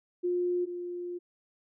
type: tone pair in turn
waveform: sine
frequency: 355.4 / 352.7 Hz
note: F4 / F4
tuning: +30 / +17 cents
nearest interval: unison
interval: 13 cents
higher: first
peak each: -26 / -34 dBFS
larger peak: first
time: 0.23-0.66 / 0.66-1.19 s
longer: second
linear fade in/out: 20 ms
effects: none